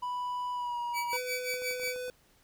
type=tone with pitch glide; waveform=triangle; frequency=987.8 to 956.9 Hz; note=B5 to A#5; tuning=0 to +45 cents; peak=-30 dBFS; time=0.02-1.17 s; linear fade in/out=10 ms; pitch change=-55 cents; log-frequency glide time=0.53-0.79 s
type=tone with tremolo; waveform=sawtooth; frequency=2293 Hz; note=D7; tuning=42 cents flat; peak=-28 dBFS; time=0.93-1.97 s; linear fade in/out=50 ms; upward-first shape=sine; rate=5.6 Hz; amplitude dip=85%
type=tone; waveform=square; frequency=500 Hz; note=B4; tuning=21 cents sharp; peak=-36 dBFS; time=1.13-2.1 s; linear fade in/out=0 ms
type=clicks; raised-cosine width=1 ms; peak=-38 dBFS; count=8; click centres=1.54 / 1.62 / 1.71 / 1.798 / 1.834 / 1.876 / 1.961 / 2.082 s
effects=pink hiss -65 dBFS RMS until 2.43 s